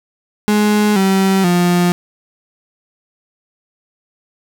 35% pulse tone with pitch steps, 209.7 / 192.3 / 176.34 Hz, G#3 / G3 / F3, +17 / -33 / +17 cents, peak -9 dBFS, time 0.48-1.92 s, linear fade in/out 0 ms, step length 480 ms, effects none

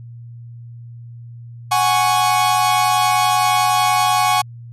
45% pulse chord, F# suspended second, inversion none, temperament equal, 740 / 830.6 / 1108.7 Hz, F#5 / G#5 / C#6, 0 / 0 / 0 cents, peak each -18 dBFS, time 1.71-4.42 s, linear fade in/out 10 ms, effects added 118 Hz sine -33 dBFS peak until 4.72 s + resampled to 32000 Hz

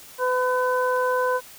harmonic tone, 504 Hz, B4, 35 cents sharp, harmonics 1 / 2 / 3, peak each -22 / -24 / -28 dBFS, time 0.18-1.41 s, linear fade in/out 50 ms, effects white hiss -45 dBFS RMS until 1.58 s

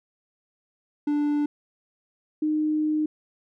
triangle / sine tone pair in turn, 293.7 / 306.6 Hz, D4 / D#4, 0 / -25 cents, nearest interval minor second, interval 75 cents, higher second, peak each -19 / -21 dBFS, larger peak first, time 1.07-1.46 / 2.42-3.06 s, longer second, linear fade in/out 5 ms, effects none

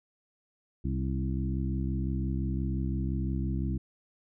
harmonic tone with a mistuned harmonic, 65.8 Hz, C2, 10 cents sharp, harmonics 1 / 2 / 3 / 4 / 5, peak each -31 / -33 / -35 / -39 / -40 dBFS, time 0.84-3.78 s, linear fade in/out 10 ms, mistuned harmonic 4, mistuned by +26 cents, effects none

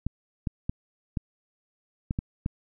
clicks, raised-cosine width 5 ms, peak -15 dBFS, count 7, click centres 0.066 / 0.472 / 0.695 / 1.172 / 2.109 / 2.189 / 2.461 s, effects none

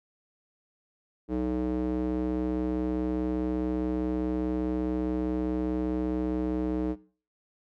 square tone with band-pass filter, 62.4 Hz, B1, 19 cents sharp, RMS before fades -29 dBFS, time 1.28-6.96 s, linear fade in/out 50 ms, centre 340 Hz, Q 2.4, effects noise-tail reverb RT60 0.4 s tail -18 dB re dry

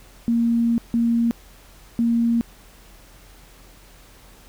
sine tone bursts at uneven times, 233.1 Hz, A#3, in tune, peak -16 dBFS, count 3, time 0.28-0.78 / 0.94-1.31 / 1.99-2.41 s, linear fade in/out 0 ms, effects added 43 Hz sine -48 dBFS peak until 4.48 s + pink hiss -50 dBFS RMS until 4.48 s

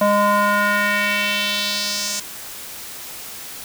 square tone with band-pass filter sweep, 205.4 Hz, G#3, 19 cents flat, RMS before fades -19 dBFS, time 0.01-2.2 s, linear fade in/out 5 ms, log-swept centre 770 to 6800 Hz, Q 2.2, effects white hiss -34 dBFS RMS until 3.64 s

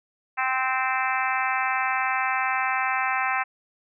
harmonic tone with a mistuned harmonic, 260.1 Hz, C4, 10 cents flat, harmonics 3 / 4 / 5 / 6 / 7 / 8 / 9 / 10, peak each -28 / -29 / -30 / -31 / -31 / -32 / -33 / -33 dBFS, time 0.37-3.44 s, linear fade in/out 20 ms, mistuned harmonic 10, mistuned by +15 cents, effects none

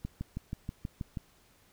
click train, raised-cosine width 5 ms, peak -23 dBFS, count 8, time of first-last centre 0.05-1.172 s, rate 6.24 Hz, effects pink hiss -64 dBFS RMS until 1.72 s

